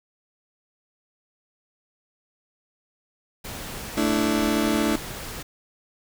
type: noise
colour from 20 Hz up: pink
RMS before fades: -35 dBFS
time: 3.44-5.43 s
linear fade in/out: 10 ms
type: chord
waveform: 35% pulse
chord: A suspended fourth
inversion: none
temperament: just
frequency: 220 / 293.3 / 330 Hz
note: A3 / D4 / E4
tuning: 0 / -2 / +2 cents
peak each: -23 / -23 / -24 dBFS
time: 3.97-4.96 s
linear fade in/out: 5 ms
effects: none